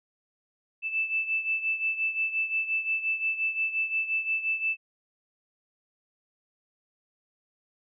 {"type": "beating tone pair", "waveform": "sine", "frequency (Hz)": [2637, 2642.7], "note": ["E7", "E7"], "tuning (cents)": [0, 4], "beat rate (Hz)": 5.7, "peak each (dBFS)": [-27, -32], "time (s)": [0.82, 4.77], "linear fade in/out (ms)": 50, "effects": []}